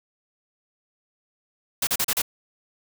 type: noise bursts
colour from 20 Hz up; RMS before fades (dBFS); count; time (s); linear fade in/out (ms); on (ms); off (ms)
white; -23; 5; 1.82-2.219; 5; 51; 36
effects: none